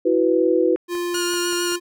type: chord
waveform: sine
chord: E suspended second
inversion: none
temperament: just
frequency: 329.6 / 370.8 / 494.4 Hz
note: E4 / F#4 / B4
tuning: 0 / +4 / +2 cents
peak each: -19 dBFS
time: 0.05-0.76 s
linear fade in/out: 10 ms
type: click train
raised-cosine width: 0.5 ms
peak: -24 dBFS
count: 6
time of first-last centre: 0.76-1.722 s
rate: 5.2 Hz
type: tone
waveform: square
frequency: 349.6 Hz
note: F4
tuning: 2 cents sharp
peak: -23 dBFS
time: 0.88-1.8 s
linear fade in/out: 50 ms
type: tone with vibrato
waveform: 10% pulse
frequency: 1426 Hz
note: F6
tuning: 36 cents sharp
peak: -15 dBFS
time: 1.14-1.76 s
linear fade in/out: 5 ms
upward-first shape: sine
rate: 6.6 Hz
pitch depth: 20 cents each way
effects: none